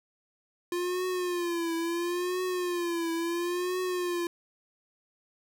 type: tone with vibrato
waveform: square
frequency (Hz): 349.2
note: F4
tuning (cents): 0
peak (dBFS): -29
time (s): 0.72-4.27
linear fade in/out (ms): 2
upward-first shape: triangle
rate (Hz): 0.73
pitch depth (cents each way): 99
effects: none